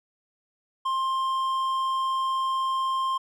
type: tone with hard clipping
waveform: triangle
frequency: 1056 Hz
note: C6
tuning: 16 cents sharp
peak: -25 dBFS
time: 0.85-3.18 s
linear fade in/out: 10 ms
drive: 9 dB
effects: none